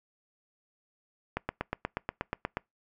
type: click train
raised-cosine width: 0.5 ms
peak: -15 dBFS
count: 11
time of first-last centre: 1.37-2.57 s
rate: 8.33 Hz
effects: noise-tail reverb RT60 0.2 s tail -26 dB re dry